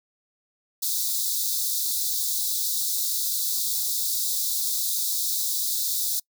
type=high-pass noise; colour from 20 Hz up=white; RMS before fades=-26 dBFS; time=0.82-6.2 s; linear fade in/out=10 ms; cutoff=3600 Hz; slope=96 dB/octave; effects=noise-tail reverb RT60 0.1 s tail -26 dB re dry